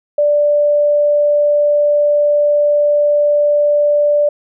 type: tone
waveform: sine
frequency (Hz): 587.3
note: D5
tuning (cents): 0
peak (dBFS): -9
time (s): 0.18-4.29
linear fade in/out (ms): 5
effects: none